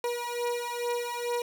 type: beating tone pair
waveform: 30% pulse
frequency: 479.2 / 481.5 Hz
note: A#4 / B4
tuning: +48 / -44 cents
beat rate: 2.3 Hz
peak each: -30 dBFS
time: 0.04-1.42 s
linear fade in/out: 2 ms
effects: none